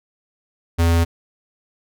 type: tone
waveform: square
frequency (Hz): 84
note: E2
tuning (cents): +33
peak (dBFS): -14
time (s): 0.78-1.05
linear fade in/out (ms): 20
effects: none